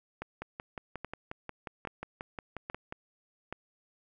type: two click trains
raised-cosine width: 0.5 ms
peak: -22 / -23 dBFS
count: 5 / 15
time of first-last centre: 0.22-3.526 / 0.42-2.924 s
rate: 1.21 / 5.59 Hz
effects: none